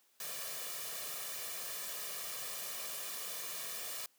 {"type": "noise with comb filter", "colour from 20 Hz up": "white", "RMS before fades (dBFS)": -42, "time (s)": [0.2, 4.06], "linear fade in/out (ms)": 2, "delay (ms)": 1.7, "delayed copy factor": 0.65, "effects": ["white hiss -71 dBFS RMS until 4.18 s", "high-pass 200 Hz 12 dB/octave"]}